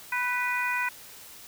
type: harmonic tone with a mistuned harmonic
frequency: 492.3 Hz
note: B4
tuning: 6 cents flat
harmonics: 2 / 3 / 4 / 5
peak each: -31 / -31 / -31 / -31 dBFS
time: 0.12-0.89 s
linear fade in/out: 5 ms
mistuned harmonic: 3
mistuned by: +24 cents
effects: white hiss -47 dBFS RMS until 1.47 s